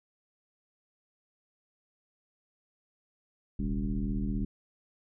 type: tone with frequency modulation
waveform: sine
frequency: 123.7 Hz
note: B2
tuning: 3 cents sharp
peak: -28 dBFS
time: 3.59-4.45 s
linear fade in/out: 5 ms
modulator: 77.3 Hz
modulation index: 1.9
effects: none